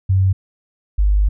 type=tone pair in turn; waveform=sine; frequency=95.1 / 50.38 Hz; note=F#2 / G1; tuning=+48 / +48 cents; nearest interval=major seventh; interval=1100 cents; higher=first; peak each=-11 dBFS; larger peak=neither; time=0.09-0.33 / 0.98-1.29 s; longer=second; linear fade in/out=10 ms; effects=none